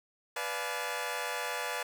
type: chord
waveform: 15% pulse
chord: B diminished seventh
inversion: none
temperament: equal with one note detuned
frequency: 493.9 / 587.3 / 698.5 / 852.5 Hz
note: B4 / D5 / F5 / Ab5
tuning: 0 / 0 / 0 / +45 cents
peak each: -32 / -33 / -34 / -32 dBFS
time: 0.36-1.83 s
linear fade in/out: 5 ms
effects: none